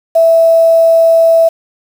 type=tone with quantisation; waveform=sine; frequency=659 Hz; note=E5; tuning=1 cent flat; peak=-4 dBFS; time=0.15-1.49 s; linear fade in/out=10 ms; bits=5; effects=none